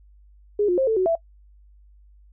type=tone with pitch steps; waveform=sine; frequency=413.7 / 356 / 531 / 443.4 / 372.5 / 664 Hz; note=G#4 / F4 / C5 / A4 / F#4 / E5; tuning=-7 / +33 / +25 / +13 / +12 / +12 cents; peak=-17 dBFS; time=0.59-1.154 s; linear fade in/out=5 ms; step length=94 ms; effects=noise-tail reverb RT60 0.1 s tail -21 dB re dry + added 50 Hz sine -49 dBFS peak until 2.32 s